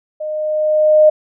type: tone with level ramp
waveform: sine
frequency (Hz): 614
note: D#5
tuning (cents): -23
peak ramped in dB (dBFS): -21 to -4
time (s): 0.2-1.1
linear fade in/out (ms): 10
effects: none